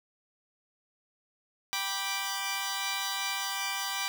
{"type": "chord", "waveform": "10% pulse", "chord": "G major", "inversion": "none", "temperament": "equal with one note detuned", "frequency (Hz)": [784, 979.8, 1174.7], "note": ["G5", "B5", "D6"], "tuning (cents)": [0, -14, 0], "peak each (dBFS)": -27, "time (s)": [1.73, 4.08], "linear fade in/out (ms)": 0, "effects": ["9-bit"]}